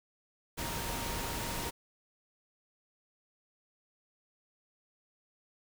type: tone in noise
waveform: sine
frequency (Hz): 932.3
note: A#5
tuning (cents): 0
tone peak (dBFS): -44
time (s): 0.57-1.71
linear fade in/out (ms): 20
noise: pink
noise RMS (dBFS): -37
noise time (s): 0.57-1.71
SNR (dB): -10
effects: none